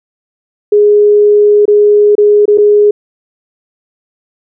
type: tone with dropouts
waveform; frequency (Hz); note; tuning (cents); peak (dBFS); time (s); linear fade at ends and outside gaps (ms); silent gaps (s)
sine; 415.3; G#4; 0; -3; 0.72-2.91; 5; 1.655-1.679 / 2.153-2.18 / 2.456-2.479 / 2.576-2.582
effects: none